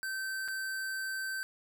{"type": "tone with dropouts", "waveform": "square", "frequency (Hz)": 1548, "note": "G6", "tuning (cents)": -22, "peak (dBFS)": -35, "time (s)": [0.03, 1.43], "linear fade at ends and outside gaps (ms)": 0, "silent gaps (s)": [0.479, 0.484], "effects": []}